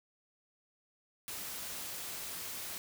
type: noise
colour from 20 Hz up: white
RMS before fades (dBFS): -42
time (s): 1.28-2.78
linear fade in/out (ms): 0
effects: none